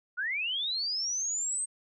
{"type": "linear sweep", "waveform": "sine", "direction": "up", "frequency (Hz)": [1390, 8420], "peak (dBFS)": -29, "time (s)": [0.17, 1.66], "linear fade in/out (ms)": 20, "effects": []}